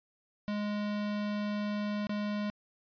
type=tone with dropouts; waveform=square; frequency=207.7 Hz; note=G#3; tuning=in tune; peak=-32 dBFS; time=0.48-2.5 s; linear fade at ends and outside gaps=0 ms; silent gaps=2.069-2.094 s; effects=resampled to 11025 Hz